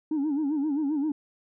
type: tone with vibrato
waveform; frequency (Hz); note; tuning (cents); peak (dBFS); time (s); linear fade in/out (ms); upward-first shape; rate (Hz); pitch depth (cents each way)
sine; 293.7; D4; 0; -22; 0.11-1.12; 5; sine; 7.6; 130
effects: tanh soft clip ceiling -22 dBFS